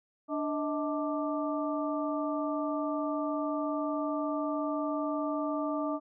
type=harmonic tone with a mistuned harmonic; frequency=294.4 Hz; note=D4; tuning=4 cents sharp; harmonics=1 / 2 / 3 / 4; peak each=-32 / -34 / -41 / -37 dBFS; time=0.28-6 s; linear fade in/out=50 ms; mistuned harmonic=2; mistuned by=+120 cents; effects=none